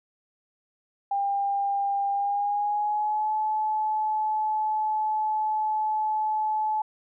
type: tone with pitch glide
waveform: sine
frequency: 799 to 861.3 Hz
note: G5 to A5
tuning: +33 to -37 cents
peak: -23 dBFS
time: 1.11-6.82 s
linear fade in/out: 5 ms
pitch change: +130 cents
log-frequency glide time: 2.11-3.33 s
effects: none